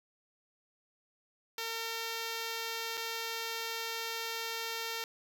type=tone with dropouts; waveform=5% pulse; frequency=455.4 Hz; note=A#4; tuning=40 cents flat; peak=-24 dBFS; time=1.58-5.04 s; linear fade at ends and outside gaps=1 ms; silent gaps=2.972-2.976 s; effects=none